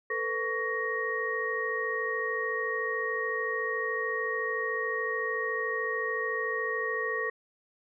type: tone cluster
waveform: sine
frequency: 445.9 / 499.6 / 1122 / 1872 Hz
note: A4 / B4 / C#6 / A#6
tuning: +23 / +20 / +21 / +7 cents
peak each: -34 / -37 / -36 / -31 dBFS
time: 0.1-7.3 s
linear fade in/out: 5 ms
effects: none